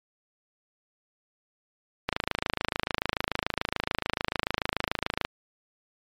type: click train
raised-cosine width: 0.3 ms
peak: -9 dBFS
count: 86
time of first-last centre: 2.09-5.25 s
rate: 26.9 Hz
effects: MP3 96 kbps